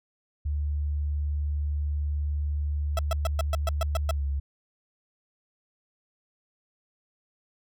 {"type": "tone with pitch glide", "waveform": "sine", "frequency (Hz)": [73.42, 69.9], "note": ["D2", "C#2"], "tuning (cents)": [0, 15], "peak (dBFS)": -25, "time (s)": [0.45, 4.4], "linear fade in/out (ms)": 10, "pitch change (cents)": -85, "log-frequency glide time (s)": [4.12, 4.23]}
{"type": "tone bursts", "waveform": "30% pulse", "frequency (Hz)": 659.3, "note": "E5", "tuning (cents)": 0, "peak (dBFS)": -23, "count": 9, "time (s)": [2.97, 4.11], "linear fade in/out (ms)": 2, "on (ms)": 20, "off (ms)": 120}
{"effects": []}